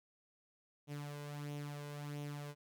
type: tone with flanger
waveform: sawtooth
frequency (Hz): 145.8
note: D3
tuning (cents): -12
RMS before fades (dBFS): -45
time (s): 0.87-2.55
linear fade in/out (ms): 50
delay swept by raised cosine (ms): 0.31 to 2.01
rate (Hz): 1.5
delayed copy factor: +0.55
effects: none